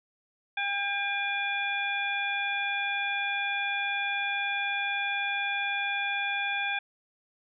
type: harmonic tone with a mistuned harmonic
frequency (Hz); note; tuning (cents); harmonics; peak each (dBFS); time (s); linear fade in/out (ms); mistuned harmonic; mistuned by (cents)
802; G5; +39; 1 / 2 / 3 / 4; -34 / -32 / -31 / -37; 0.57-6.79; 5; 4; +120
effects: none